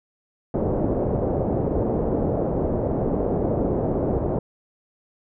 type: low-pass noise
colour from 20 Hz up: white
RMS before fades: -23 dBFS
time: 0.54-4.39 s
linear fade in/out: 2 ms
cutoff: 580 Hz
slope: 24 dB/octave
effects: none